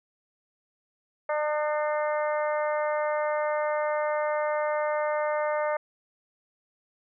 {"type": "harmonic tone with a mistuned harmonic", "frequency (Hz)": 300, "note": "D4", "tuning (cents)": 37, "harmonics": [2, 3, 4, 5, 6, 7], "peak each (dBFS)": [-26, -32, -34, -39, -39, -40], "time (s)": [1.29, 5.77], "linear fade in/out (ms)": 5, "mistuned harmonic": 4, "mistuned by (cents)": 22, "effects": []}